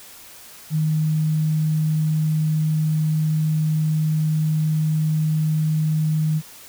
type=tone; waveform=sine; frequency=155.56 Hz; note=D#3; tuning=in tune; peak=-17 dBFS; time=0.7-6.42 s; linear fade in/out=50 ms; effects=white hiss -43 dBFS RMS until 6.68 s